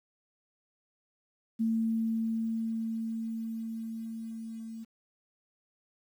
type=tone with level ramp; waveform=sine; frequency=225.1 Hz; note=A3; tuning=40 cents sharp; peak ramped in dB=-25 to -39 dBFS; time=1.59-4.85 s; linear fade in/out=20 ms; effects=10-bit